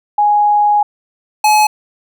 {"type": "tone pair in turn", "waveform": ["sine", "square"], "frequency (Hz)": [830.6, 850.5], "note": ["G#5", "G#5"], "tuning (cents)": [0, 41], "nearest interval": "unison", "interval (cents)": 41, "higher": "second", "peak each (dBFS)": [-8, -8], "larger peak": "neither", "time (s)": [[0.18, 0.83], [1.44, 1.67]], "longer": "first", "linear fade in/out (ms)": 5, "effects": []}